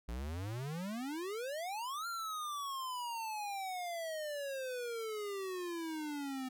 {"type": "exponential two-way sweep", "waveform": "square", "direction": "up then down", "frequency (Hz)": [55, 1400, 255.2], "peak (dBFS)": -39, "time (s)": [0.08, 6.49], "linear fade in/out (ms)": 10, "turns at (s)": 2.07, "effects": []}